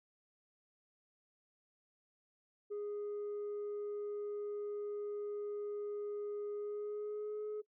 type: tone with pitch glide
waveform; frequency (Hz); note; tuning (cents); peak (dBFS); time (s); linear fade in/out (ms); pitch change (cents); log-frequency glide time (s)
sine; 413.3 to 423.7; G#4 to G#4; -8 to +35; -36; 2.7-7.62; 20; +43; 6.54-7.44
effects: noise-tail reverb RT60 0.1 s tail -22 dB re dry + tanh soft clip ceiling -37 dBFS